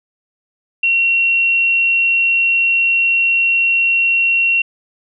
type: tone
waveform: sine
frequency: 2734 Hz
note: F7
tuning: 37 cents flat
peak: -11 dBFS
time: 0.83-4.62 s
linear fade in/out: 5 ms
effects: none